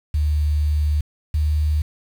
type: tone pair in turn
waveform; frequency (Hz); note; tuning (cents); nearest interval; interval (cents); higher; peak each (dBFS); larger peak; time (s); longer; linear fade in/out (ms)
sine; 74.8 / 75.8; D2 / D#2; +32 / -45; unison; 23; second; -16 / -16; neither; 0.14-1.01 / 1.34-1.82; first; 5
effects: 7-bit